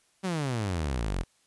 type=exponential sweep; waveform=sawtooth; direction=down; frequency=196.4 to 40.48 Hz; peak=-24 dBFS; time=0.23-1.24 s; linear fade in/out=20 ms; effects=white hiss -67 dBFS RMS until 1.46 s + resampled to 24000 Hz